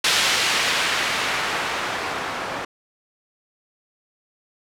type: noise with low-pass filter sweep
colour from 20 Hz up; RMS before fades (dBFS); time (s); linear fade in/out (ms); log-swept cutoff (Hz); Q
blue; -23; 0.04-2.65; 5; 3500 to 970; 0.76
effects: none